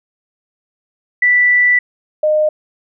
sine tone pair in turn, 1971 / 612.6 Hz, B6 / D#5, -4 / -27 cents, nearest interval octave + minor sixth, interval 2023 cents, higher first, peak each -8 / -10 dBFS, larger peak first, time 1.22-1.79 / 2.23-2.49 s, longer first, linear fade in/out 5 ms, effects none

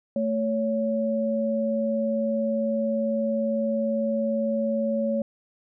sine tone pair together, 222.2 / 560 Hz, A3 / C#5, +17 / +18 cents, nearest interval octave + major third, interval 1601 cents, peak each -25 dBFS, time 0.16-5.22 s, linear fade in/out 2 ms, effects none

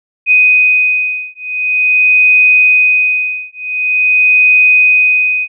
sine beating tone pair, 2499 / 2499.46 Hz, D#7 / D#7, +7 / +7 cents, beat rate 0.46 Hz, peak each -10 dBFS, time 0.26-5.48 s, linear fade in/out 50 ms, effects none

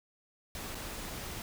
pink noise with dropouts, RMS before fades -41 dBFS, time 0.55-1.42 s, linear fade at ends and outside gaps 1 ms, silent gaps 0.747-0.752 s, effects none

